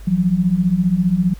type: beating tone pair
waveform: sine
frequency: 170 / 185 Hz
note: F3 / F#3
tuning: -46 / 0 cents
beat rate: 15 Hz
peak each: -18 / -15 dBFS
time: 0.07-1.34 s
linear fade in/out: 10 ms
effects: added 50 Hz sine -33 dBFS peak until 1.39 s + pink hiss -48 dBFS RMS until 1.39 s